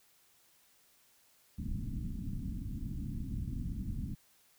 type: low-pass noise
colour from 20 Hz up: pink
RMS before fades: -38 dBFS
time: 1.58-4.15 s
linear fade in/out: 10 ms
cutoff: 270 Hz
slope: 48 dB/octave
effects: white hiss -67 dBFS RMS until 4.58 s